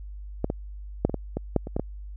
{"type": "clicks", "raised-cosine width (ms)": 2, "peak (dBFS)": [-11, -13, -6, -16, -14, -14, -7, -21, -13, -12], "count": 10, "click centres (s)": [0.444, 0.501, 1.05, 1.096, 1.143, 1.37, 1.563, 1.671, 1.765, 1.796], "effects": ["added 50 Hz sine -36 dBFS peak until 2.16 s"]}